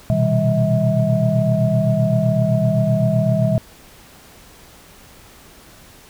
sine tone cluster, 120.4 / 128.2 / 159.2 / 197.1 / 643 Hz, B2 / C3 / D#3 / G3 / E5, -44 / -35 / +40 / +10 / -43 cents, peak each -20 dBFS, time 0.1-3.58 s, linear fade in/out 0 ms, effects tanh soft clip ceiling -3 dBFS + pink hiss -45 dBFS RMS until 6.09 s

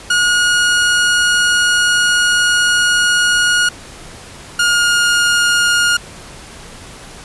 sawtooth tone pair in turn, 1442 / 1424.6 Hz, F#6 / F6, -45 / +34 cents, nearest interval unison, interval 21 cents, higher first, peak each -7 dBFS, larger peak neither, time 0.1-3.69 / 4.59-5.97 s, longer first, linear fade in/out 5 ms, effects pink hiss -35 dBFS RMS until 7.24 s + resampled to 24000 Hz

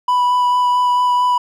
triangle tone with vibrato, 987.8 Hz, B5, in tune, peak -10 dBFS, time 0.08-1.38 s, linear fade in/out 5 ms, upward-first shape sine, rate 4.5 Hz, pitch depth 10 cents each way, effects none

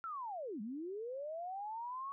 sine linear two-way sweep, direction down then up, 1378 to 197.2 to 1122 Hz, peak -40 dBFS, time 0.04-2.12 s, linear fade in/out 0 ms, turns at 0.61 s, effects none

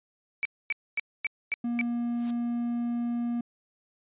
sine tone bursts, 2300 Hz, D7, 37 cents flat, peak -25 dBFS, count 6, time 0.43-1.812 s, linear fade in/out 0 ms, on 22 ms, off 250 ms
triangle tone, 237.7 Hz, A#3, 34 cents sharp, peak -25 dBFS, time 1.64-3.41 s, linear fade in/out 5 ms
white noise with exponential growth, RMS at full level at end -42 dBFS, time 2.01-2.31 s, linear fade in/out 5 ms, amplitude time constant 64 ms
effects resampled to 8000 Hz

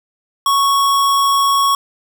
square tone, 1108.7 Hz, C#6, in tune, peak -12 dBFS, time 0.46-1.75 s, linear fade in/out 2 ms, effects none

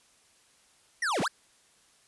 square linear two-way sweep, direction down then up, 1975.5 to 130.81 to 1760 Hz, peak -27 dBFS, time 1.02-1.28 s, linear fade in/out 5 ms, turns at 1.21 s, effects white hiss -63 dBFS RMS until 2.07 s + resampled to 24000 Hz

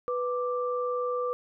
sine tone pair together, 493.9 / 1176.4 Hz, B4 / D6, 0 / +3 cents, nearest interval octave + minor third, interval 1503 cents, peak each -28 / -32 dBFS, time 0.08-1.33 s, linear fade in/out 0 ms, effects none

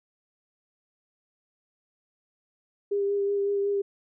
sine tone with vibrato, 401.6 Hz, G4, 42 cents sharp, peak -23 dBFS, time 2.91-3.82 s, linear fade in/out 10 ms, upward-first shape sine, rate 5.4 Hz, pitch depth 16 cents each way, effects none

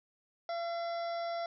harmonic tone with a mistuned harmonic, 680 Hz, F5, 46 cents flat, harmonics 1 / 2 / 3 / 5 / 6 / 7 / 8, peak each -34 / -45 / -49 / -54 / -56 / -55 / -53 dBFS, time 0.49-1.46 s, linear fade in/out 2 ms, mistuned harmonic 6, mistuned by -35 cents, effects none

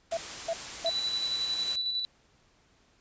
white noise, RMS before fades -39 dBFS, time 0.11-1.76 s, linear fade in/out 5 ms
sine tone bursts, 665 Hz, E5, 15 cents sharp, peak -27 dBFS, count 3, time 0.12-0.896 s, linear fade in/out 5 ms, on 52 ms, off 310 ms
sine tone with tremolo, 3961 Hz, B7, 4 cents sharp, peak -27 dBFS, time 0.86-2.05 s, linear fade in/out 0 ms, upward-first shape square, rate 11 Hz, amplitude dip 35%
effects pink hiss -65 dBFS RMS until 3 s + resampled to 16000 Hz

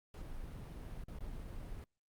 brown noise with dropouts, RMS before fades -45 dBFS, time 0.14-1.84 s, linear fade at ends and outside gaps 1 ms, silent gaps 1.038-1.083 / 1.187-1.206 s, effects Opus 48 kbps

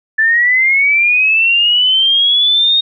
sine linear sweep, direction up, 1744 to 3729 Hz, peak -8 dBFS, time 0.18-2.81 s, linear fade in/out 10 ms, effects none

